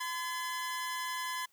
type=tone pair together; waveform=sawtooth; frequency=1020 / 1703.6 Hz; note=C6 / G#6; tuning=-44 / +44 cents; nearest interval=major sixth; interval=888 cents; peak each=-32 / -37 dBFS; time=0-1.46 s; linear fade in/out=10 ms; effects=white hiss -70 dBFS RMS until 1.52 s